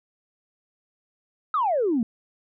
sine exponential sweep, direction down, 1318.5 to 214 Hz, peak -19 dBFS, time 1.54-2.03 s, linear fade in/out 2 ms, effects tanh soft clip ceiling -15 dBFS

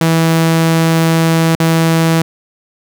sawtooth tone with dropouts, 163.5 Hz, E3, 14 cents flat, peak -5 dBFS, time 0.01-2.22 s, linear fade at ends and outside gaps 2 ms, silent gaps 1.552-1.601 s, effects none

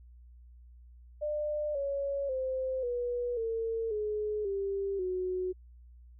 sine tone with pitch steps, 598 / 558 / 520.6 / 485.7 / 453.2 / 422.8 / 394.5 / 368.1 Hz, D5 / C#5 / C5 / B4 / A#4 / G#4 / G4 / F#4, +31 / +11 / -9 / -29 / -49 / +31 / +11 / -9 cents, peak -30 dBFS, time 1.21-5.53 s, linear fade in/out 20 ms, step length 540 ms, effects added 60 Hz sine -51 dBFS peak until 6.19 s

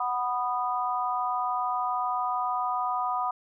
sine chord, B major, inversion second, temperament just, 740.8 / 987.8 / 1234.7 Hz, F#5 / B5 / D#6, +2 / 0 / -14 cents, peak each -30 dBFS, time 0-3.31 s, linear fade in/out 5 ms, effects none

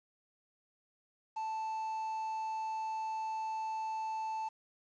triangle tone, 880 Hz, A5, in tune, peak -33 dBFS, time 1.36-4.49 s, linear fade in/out 10 ms, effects resampled to 16000 Hz + 10-bit

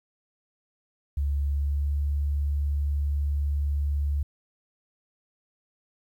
sine tone with pitch glide, 70.9 to 71.93 Hz, C#2 to D2, +40 to -35 cents, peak -23 dBFS, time 1.17-4.23 s, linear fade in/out 5 ms, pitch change +25 cents, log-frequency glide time 1.51-1.94 s, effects 10-bit

